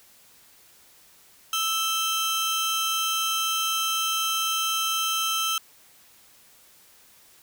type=tone pair together; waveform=sawtooth; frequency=1318.5 / 3136 Hz; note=E6 / G7; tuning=0 / 0 cents; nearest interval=octave + minor third; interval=1500 cents; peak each=-23 / -23 dBFS; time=1.53-5.58 s; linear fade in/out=2 ms; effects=white hiss -55 dBFS RMS until 7.42 s